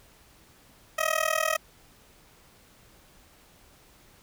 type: tone with amplitude modulation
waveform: 15% pulse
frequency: 633 Hz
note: D#5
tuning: 30 cents sharp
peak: -14 dBFS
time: 0.98-1.57 s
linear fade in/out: 10 ms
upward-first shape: sine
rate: 40.2 Hz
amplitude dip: 95%
effects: pink hiss -57 dBFS RMS until 4.22 s